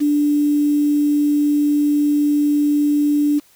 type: tone with quantisation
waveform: sine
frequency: 293.3 Hz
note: D4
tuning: 2 cents flat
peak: -13 dBFS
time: 0-3.4 s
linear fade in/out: 20 ms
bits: 6
effects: white hiss -53 dBFS RMS until 3.55 s